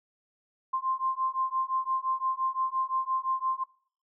sine beating tone pair, 1046.5 / 1052.3 Hz, C6 / C6, 0 / +10 cents, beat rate 5.8 Hz, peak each -30 dBFS, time 0.73-3.64 s, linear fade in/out 10 ms, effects noise-tail reverb RT60 0.5 s tail -21 dB re dry

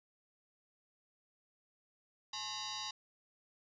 sine tone with frequency modulation, 110.1 Hz, A2, 2 cents sharp, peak -39 dBFS, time 2.33-2.91 s, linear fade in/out 5 ms, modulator 962 Hz, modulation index 5.6, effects resampled to 16000 Hz + 11-bit

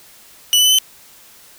sawtooth tone with pitch steps, 2960 / 2991 / 3022 / 3054 Hz, F#7 / F#7 / F#7 / G7, 0 / +18 / +36 / -46 cents, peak -7 dBFS, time 0.53-0.786 s, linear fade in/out 0 ms, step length 64 ms, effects white hiss -45 dBFS RMS until 1.58 s

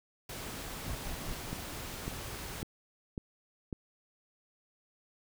pink noise, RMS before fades -42 dBFS, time 0.29-2.63 s, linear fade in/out 5 ms
brown noise bursts, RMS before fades -38 dBFS, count 3, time 0.85-1.35 s, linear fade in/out 20 ms, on 110 ms, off 85 ms
click train, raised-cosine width 3 ms, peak -24 dBFS, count 5, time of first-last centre 1.53-3.728 s, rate 1.82 Hz
effects none

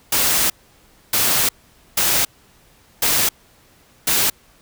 white noise bursts at uneven times, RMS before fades -17 dBFS, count 5, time 0.12-0.5 / 1.13-1.49 / 1.97-2.25 / 3.02-3.29 / 4.07-4.3 s, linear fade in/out 5 ms, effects pink hiss -53 dBFS RMS until 4.61 s

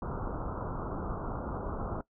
pink low-pass noise, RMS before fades -36 dBFS, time 0.02-2.01 s, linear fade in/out 2 ms, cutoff 1400 Hz, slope 96 dB/octave, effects noise-tail reverb RT60 0.1 s tail -19 dB re dry

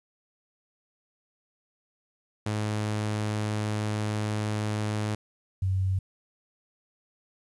sawtooth / sine tone pair in turn, 106.3 / 94.7 Hz, G#2 / F#2, +41 / +41 cents, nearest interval major second, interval 200 cents, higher first, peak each -23 dBFS, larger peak neither, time 2.46-5.15 / 5.62-5.99 s, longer first, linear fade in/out 5 ms, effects resampled to 24000 Hz + 10-bit

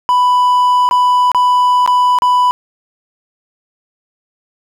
triangle tone with dropouts, 992 Hz, B5, 7 cents sharp, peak -6 dBFS, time 0.09-2.51 s, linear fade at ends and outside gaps 0 ms, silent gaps 0.89-0.911 / 1.317-1.347 / 1.862-1.876 / 2.187-2.221 s, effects none

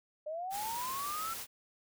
sine linear sweep, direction up, 594 to 1356 Hz, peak -36 dBFS, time 0.26-1.34 s, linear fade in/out 10 ms
white noise, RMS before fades -42 dBFS, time 0.5-1.47 s, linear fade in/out 50 ms
effects none

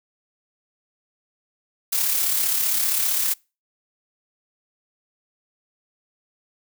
blue noise with amplitude modulation, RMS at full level -20 dBFS, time 1.92-3.34 s, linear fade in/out 10 ms, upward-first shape sine, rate 35.3 Hz, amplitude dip 40%, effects noise-tail reverb RT60 0.3 s tail -26 dB re dry

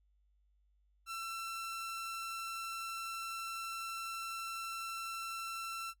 sawtooth tone, 1344 Hz, E6, 33 cents sharp, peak -36 dBFS, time 1.06-5.94 s, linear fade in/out 50 ms, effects noise-tail reverb RT60 0.1 s tail -17 dB re dry + added 50 Hz sine -69 dBFS peak until 6 s

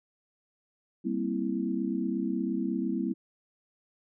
sine chord, C dominant seventh, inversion second, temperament equal, 196 / 233.1 / 261.6 / 329.6 Hz, G3 / Bb3 / C4 / E4, 0 / 0 / 0 / 0 cents, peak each -33 dBFS, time 1.04-3.14 s, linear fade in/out 20 ms, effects none

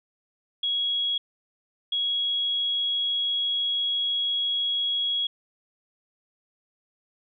sine tone pair in turn, 3322 / 3322 Hz, G#7 / G#7, 0 / 0 cents, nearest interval unison, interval 0 cents, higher neither, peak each -23 dBFS, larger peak neither, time 0.63-1.18 / 1.92-5.27 s, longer second, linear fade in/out 5 ms, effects none

